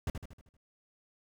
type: noise with echo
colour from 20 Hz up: brown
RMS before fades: -32 dBFS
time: 0.07-0.1 s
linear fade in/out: 2 ms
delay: 78 ms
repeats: 6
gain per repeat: -6 dB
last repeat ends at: 0.568 s
effects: none